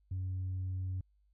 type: tone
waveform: sine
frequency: 93 Hz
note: F#2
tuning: 9 cents sharp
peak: -32 dBFS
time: 0.11-1.01 s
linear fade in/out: 5 ms
effects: tanh soft clip ceiling -32 dBFS + added 50 Hz sine -67 dBFS peak until 1.33 s

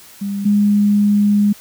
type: tone pair in turn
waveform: sine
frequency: 200.1 / 205.5 Hz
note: G3 / G#3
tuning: +36 / -18 cents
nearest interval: unison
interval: 46 cents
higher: second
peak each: -19 / -10 dBFS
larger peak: second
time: 0.21-0.45 / 0.45-1.53 s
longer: second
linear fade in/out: 10 ms
effects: white hiss -42 dBFS RMS until 1.6 s

